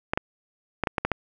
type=clicks; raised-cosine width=0.5 ms; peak=-8 dBFS; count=7; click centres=0.135 / 0.175 / 0.837 / 0.872 / 0.982 / 1.05 / 1.117 s; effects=none